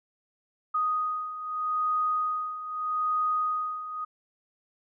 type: beating tone pair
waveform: sine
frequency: 1244.5 / 1245.3 Hz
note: D#6 / D#6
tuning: 0 / +1 cents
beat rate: 0.8 Hz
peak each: -32 / -27 dBFS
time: 0.74-4.05 s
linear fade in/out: 10 ms
effects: none